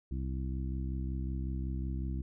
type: harmonic tone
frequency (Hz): 65.41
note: C2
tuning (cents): 0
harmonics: 1 / 2 / 3 / 4 / 5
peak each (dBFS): -34 / -40 / -43 / -46 / -47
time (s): 0.11-2.22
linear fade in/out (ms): 5
effects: none